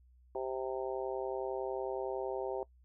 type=harmonic tone; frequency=130.81 Hz; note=C3; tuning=in tune; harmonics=3 / 4 / 5 / 6 / 7; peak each=-38 / -40 / -42 / -44 / -45 dBFS; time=0.35-2.63 s; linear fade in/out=2 ms; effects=noise-tail reverb RT60 0.1 s tail -22 dB re dry + added 62 Hz sine -60 dBFS peak until 2.84 s